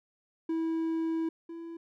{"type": "tone pair in turn", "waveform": "triangle", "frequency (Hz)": [325.7, 333.3], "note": ["E4", "E4"], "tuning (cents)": [-21, 19], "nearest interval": "unison", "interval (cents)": 40, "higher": "second", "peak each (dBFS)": [-26, -37], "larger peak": "first", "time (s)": [[0.49, 1.29], [1.49, 1.77]], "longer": "first", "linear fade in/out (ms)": 5, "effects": []}